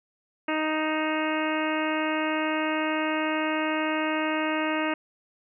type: harmonic tone with a mistuned harmonic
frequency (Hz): 311.1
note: D#4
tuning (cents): 0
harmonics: 1 / 2 / 3 / 4 / 5 / 6 / 7 / 8 / 9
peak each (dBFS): -28 / -31 / -33 / -34 / -35 / -36 / -36 / -37 / -38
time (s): 0.48-4.94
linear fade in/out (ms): 5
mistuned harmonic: 8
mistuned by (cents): +32
effects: none